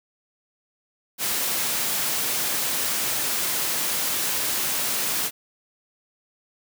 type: high-pass noise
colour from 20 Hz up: white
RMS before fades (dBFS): -25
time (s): 1.18-5.31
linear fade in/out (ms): 50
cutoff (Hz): 120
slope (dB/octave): 12
effects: none